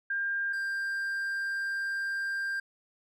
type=tone pair in turn; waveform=sine / triangle; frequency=1600 / 1589.9 Hz; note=G6 / G6; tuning=+35 / +24 cents; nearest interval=unison; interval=11 cents; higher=first; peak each=-28 dBFS; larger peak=neither; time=0.1-0.53 / 0.53-2.6 s; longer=second; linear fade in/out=5 ms; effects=none